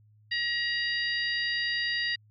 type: harmonic tone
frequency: 950 Hz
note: A#5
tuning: 33 cents sharp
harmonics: 2 / 3 / 4 / 5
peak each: -29 / -35 / -36 / -34 dBFS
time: 0.31-2.16 s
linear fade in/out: 10 ms
effects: added 106 Hz sine -57 dBFS peak until 2.3 s